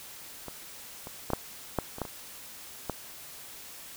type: clicks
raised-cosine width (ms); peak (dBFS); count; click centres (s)
1; -24 / -26 / -17 / -11 / -12 / -25 / -16 / -26 / -16; 9; 0.483 / 1.071 / 1.303 / 1.334 / 1.787 / 1.984 / 2.017 / 2.052 / 2.897
effects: white hiss -46 dBFS RMS until 3.96 s